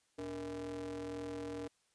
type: ring-modulated tone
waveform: square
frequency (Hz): 89.5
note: F2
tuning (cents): +43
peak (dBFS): -38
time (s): 0.18-1.68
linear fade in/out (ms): 10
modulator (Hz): 379
effects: white hiss -75 dBFS RMS until 1.94 s + resampled to 22050 Hz